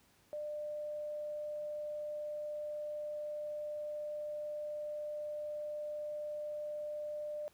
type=tone; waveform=sine; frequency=598 Hz; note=D5; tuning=31 cents sharp; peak=-38 dBFS; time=0.33-7.48 s; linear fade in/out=0 ms; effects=pink hiss -68 dBFS RMS until 7.53 s + high-pass 60 Hz 12 dB/octave